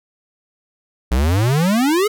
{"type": "exponential sweep", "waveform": "square", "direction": "up", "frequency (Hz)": [57.6, 440], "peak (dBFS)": -14, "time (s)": [1.11, 2.08], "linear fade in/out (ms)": 10, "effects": []}